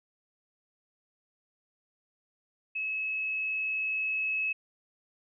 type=tone with level ramp; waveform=sine; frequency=2581 Hz; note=E7; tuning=37 cents flat; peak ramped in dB=-30 to -27 dBFS; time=2.75-4.53 s; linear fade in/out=10 ms; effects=none